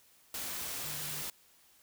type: tone in noise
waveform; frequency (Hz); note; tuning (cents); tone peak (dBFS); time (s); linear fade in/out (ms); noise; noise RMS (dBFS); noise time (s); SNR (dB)
sine; 150; D3; +37; -48; 0.84-1.22; 2; white; -39; 0.34-1.3; -12
effects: white hiss -64 dBFS RMS until 1.82 s